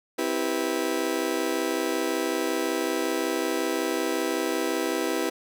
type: chord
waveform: 35% pulse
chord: C major seventh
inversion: none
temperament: just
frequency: 261.6 / 327 / 392.4 / 490.5 Hz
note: C4 / E4 / G4 / B4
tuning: 0 / -14 / +2 / -12 cents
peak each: -32 / -27 / -29 / -29 dBFS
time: 0.18-5.3 s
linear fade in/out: 10 ms
effects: none